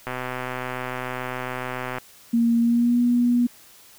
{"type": "click train", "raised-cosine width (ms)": 0.5, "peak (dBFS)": -14, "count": 244, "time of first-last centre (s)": [0.07, 1.983], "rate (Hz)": 127}
{"type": "tone with pitch glide", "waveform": "sine", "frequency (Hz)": [233.1, 242], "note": ["A#3", "B3"], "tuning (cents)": [0, -35], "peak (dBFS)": -16, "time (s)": [2.33, 3.47], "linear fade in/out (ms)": 10, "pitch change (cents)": 65, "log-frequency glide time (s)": [2.6, 2.99]}
{"effects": ["white hiss -50 dBFS RMS until 3.98 s"]}